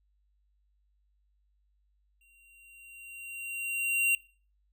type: tone with exponential growth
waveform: square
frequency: 2759 Hz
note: F7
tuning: 22 cents flat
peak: -23 dBFS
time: 2.21-4.15 s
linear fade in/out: 2 ms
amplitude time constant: 420 ms
effects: noise-tail reverb RT60 0.4 s tail -21 dB re dry + added 50 Hz sine -68 dBFS peak until 4.72 s